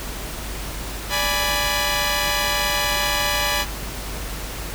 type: chord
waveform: 10% pulse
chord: G# diminished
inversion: second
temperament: equal with one note detuned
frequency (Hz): 585.6 / 830.6 / 987.8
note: D5 / G#5 / B5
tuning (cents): -5 / 0 / 0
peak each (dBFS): -16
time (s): 1.09-3.66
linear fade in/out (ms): 50
effects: added 50 Hz sine -31 dBFS peak until 4.74 s + pink hiss -32 dBFS RMS until 4.74 s